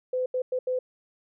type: tone bursts at uneven times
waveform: sine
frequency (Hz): 508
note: B4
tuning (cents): +49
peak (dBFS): -24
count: 4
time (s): 0.13-0.26 / 0.34-0.42 / 0.52-0.59 / 0.67-0.79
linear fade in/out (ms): 5
effects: none